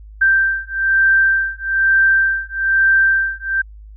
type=beating tone pair; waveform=sine; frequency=1568 / 1569.1 Hz; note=G6 / G6; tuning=0 / +1 cents; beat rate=1.1 Hz; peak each=-15 dBFS; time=0.21-3.62 s; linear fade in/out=10 ms; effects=added 52 Hz sine -35 dBFS peak until 3.96 s